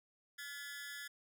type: tone with amplitude modulation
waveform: sawtooth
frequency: 1708 Hz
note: G#6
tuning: 48 cents sharp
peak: -37 dBFS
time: 0.38-1.08 s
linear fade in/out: 10 ms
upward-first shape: sine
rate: 290 Hz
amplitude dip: 100%
effects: none